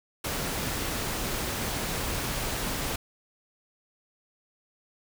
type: noise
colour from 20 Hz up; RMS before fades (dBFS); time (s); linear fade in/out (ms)
pink; -31; 0.24-2.96; 5
effects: none